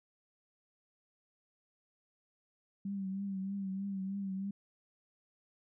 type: tone with vibrato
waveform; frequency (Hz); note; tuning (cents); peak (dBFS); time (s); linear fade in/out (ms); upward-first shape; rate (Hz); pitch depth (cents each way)
sine; 194.7; G3; -12; -35; 2.85-4.51; 5; triangle; 3.2; 55
effects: none